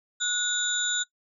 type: tone cluster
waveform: sine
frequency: 1460 / 3550 / 3812 / 7060 Hz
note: F#6 / A7 / A#7 / A8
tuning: -24 / +15 / +38 / +5 cents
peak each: -30 / -31 / -32 / -29 dBFS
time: 0.2-1.04 s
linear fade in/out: 20 ms
effects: noise-tail reverb RT60 0.1 s tail -19 dB re dry